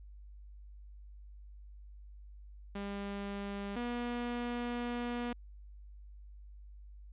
sawtooth tone pair in turn, 200.4 / 240.9 Hz, G3 / B3, +38 / -43 cents, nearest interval minor third, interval 319 cents, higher second, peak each -34 / -31 dBFS, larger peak second, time 2.75-3.76 / 3.76-5.33 s, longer second, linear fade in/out 5 ms, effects added 50 Hz sine -49 dBFS peak until 7.12 s + resampled to 8000 Hz

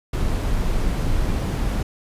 brown noise, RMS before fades -21 dBFS, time 0.13-1.83 s, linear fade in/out 5 ms, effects resampled to 32000 Hz

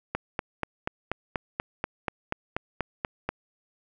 click train, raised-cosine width 0.5 ms, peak -12 dBFS, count 14, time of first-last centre 0.15-3.29 s, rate 4.14 Hz, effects none

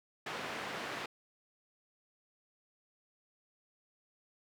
white band-pass noise, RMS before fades -41 dBFS, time 0.26-1.06 s, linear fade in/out 5 ms, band 160 to 2100 Hz, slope 12 dB/octave, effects none

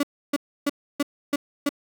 35% pulse tone bursts, 286.5 Hz, D4, 43 cents flat, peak -18 dBFS, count 6, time 0-1.692 s, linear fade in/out 5 ms, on 32 ms, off 300 ms, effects none

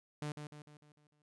sawtooth tone with echo, 149 Hz, D3, 25 cents sharp, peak -34 dBFS, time 0.22-0.32 s, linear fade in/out 2 ms, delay 150 ms, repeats 6, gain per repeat -6 dB, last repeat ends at 1.22 s, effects resampled to 24000 Hz

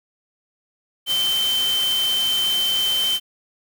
sine tone in noise, 3093 Hz, G7, 24 cents flat, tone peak -18 dBFS, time 1.06-3.2 s, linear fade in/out 50 ms, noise white, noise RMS -29 dBFS, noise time 1.06-3.2 s, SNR +8 dB, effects none

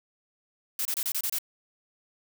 blue noise bursts, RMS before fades -29 dBFS, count 7, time 0.79-1.386 s, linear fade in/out 2 ms, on 62 ms, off 27 ms, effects none

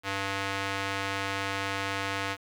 square tone with band-pass filter, 98 Hz, G2, in tune, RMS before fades -32 dBFS, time 0.03-2.37 s, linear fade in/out 50 ms, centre 2100 Hz, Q 0.81, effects 8-bit

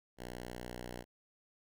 5% pulse tone, 60.9 Hz, B1, 24 cents flat, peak -32 dBFS, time 0.17-1.05 s, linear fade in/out 50 ms, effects none

